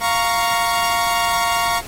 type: chord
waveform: sawtooth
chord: Bb minor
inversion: second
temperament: equal with one note detuned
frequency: 698.5 / 932.3 / 1113.2 Hz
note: F5 / Bb5 / Db6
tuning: 0 / 0 / +7 cents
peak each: -17 dBFS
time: 0-1.82 s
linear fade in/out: 50 ms
effects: pink hiss -35 dBFS RMS until 1.87 s + AAC 48 kbps